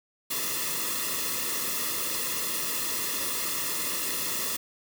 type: noise with comb filter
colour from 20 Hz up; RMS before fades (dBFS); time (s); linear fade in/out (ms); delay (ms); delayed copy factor
white; -30; 0.3-4.57; 10; 1.3; -0.85
effects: none